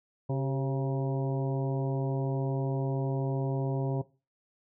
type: harmonic tone with a mistuned harmonic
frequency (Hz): 135.8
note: C#3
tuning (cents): -35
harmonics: 1 / 2 / 3 / 4 / 5 / 6 / 7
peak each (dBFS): -28 / -37 / -37 / -38 / -42 / -48 / -43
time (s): 0.29-4.02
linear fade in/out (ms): 10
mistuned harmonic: 3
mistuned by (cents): -55
effects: noise-tail reverb RT60 0.3 s tail -18 dB re dry

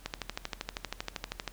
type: click train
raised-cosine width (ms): 0.2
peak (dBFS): -16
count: 19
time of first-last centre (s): 0.06-1.477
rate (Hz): 12.7
effects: added 42 Hz sine -50 dBFS peak until 1.52 s + pink hiss -56 dBFS RMS until 1.52 s

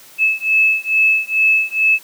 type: beating tone pair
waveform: sine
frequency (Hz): 2603 / 2605.3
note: E7 / E7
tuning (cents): -22 / -21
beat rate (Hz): 2.3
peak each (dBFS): -15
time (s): 0.18-1.99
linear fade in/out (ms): 50
effects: white hiss -43 dBFS RMS until 2.03 s + high-pass 150 Hz 12 dB/octave

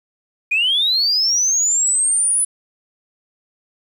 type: linear sweep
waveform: sine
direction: up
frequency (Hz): 2400 to 10060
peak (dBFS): -13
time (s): 0.51-2.45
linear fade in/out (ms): 10
effects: tanh soft clip ceiling -9 dBFS + 8-bit

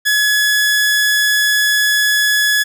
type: tone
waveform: sawtooth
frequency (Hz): 1696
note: G#6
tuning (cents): +36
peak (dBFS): -8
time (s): 0.05-2.64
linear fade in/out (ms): 20
effects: none

